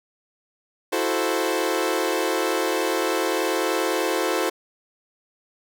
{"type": "chord", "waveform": "sawtooth", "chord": "F# half-diminished seventh", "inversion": "third", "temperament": "equal", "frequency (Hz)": [329.6, 370, 440, 523.3], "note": ["E4", "F#4", "A4", "C5"], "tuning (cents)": [0, 0, 0, 0], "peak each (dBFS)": -23, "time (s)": [0.92, 4.5], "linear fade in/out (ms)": 10, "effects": []}